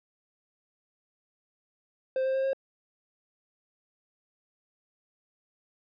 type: tone with pitch steps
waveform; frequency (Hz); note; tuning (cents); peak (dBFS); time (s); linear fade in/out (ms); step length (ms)
triangle; 523.3 / 528.2 / 533.1 / 538; C5 / C5 / C5 / C5; 0 / +16 / +32 / +48; -23; 2.16-2.532; 2; 93
effects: resampled to 11025 Hz